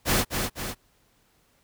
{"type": "noise with echo", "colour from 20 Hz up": "pink", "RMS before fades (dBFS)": -22, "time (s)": [0.05, 0.25], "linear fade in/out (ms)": 50, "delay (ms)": 250, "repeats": 2, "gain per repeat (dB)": -5, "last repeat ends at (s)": 0.75, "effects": ["pink hiss -65 dBFS RMS until 1.63 s"]}